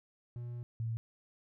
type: tone pair in turn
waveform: triangle / sine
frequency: 120.3 / 113.83 Hz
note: B2 / A#2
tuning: -45 / -41 cents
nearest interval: minor second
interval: 96 cents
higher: first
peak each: -37 / -33 dBFS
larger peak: second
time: 0.36-0.63 / 0.8-0.97 s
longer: first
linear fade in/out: 0 ms
effects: none